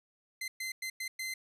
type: tone bursts at uneven times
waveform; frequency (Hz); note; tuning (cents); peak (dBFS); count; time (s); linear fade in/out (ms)
sawtooth; 2067; C7; -22; -32; 5; 0.41-0.48 / 0.6-0.72 / 0.82-0.9 / 1-1.08 / 1.19-1.34; 5
effects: resampled to 32000 Hz